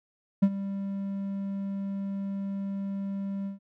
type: tone with ADSR envelope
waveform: triangle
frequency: 196.9 Hz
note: G3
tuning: 8 cents sharp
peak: -13 dBFS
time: 0.42-3.59 s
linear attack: 12 ms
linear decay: 57 ms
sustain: -15 dB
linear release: 130 ms
effects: none